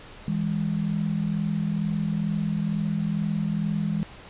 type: tone pair together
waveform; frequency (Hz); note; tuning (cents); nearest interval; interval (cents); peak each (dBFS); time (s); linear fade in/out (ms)
sine; 162.2 / 204.4; E3 / G#3; -28 / -27; major third; 401; -26; 0.28-4.03; 0
effects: pink hiss -45 dBFS RMS until 4.29 s + resampled to 8000 Hz